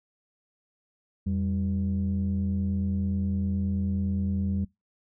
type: tone pair together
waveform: sine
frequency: 86.3 / 195.87 Hz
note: F2 / G3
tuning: -20 / -1 cents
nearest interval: octave + major second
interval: 1419 cents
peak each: -26 dBFS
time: 1.26-4.65 s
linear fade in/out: 10 ms
effects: noise-tail reverb RT60 0.2 s tail -24 dB re dry + tanh soft clip ceiling -20 dBFS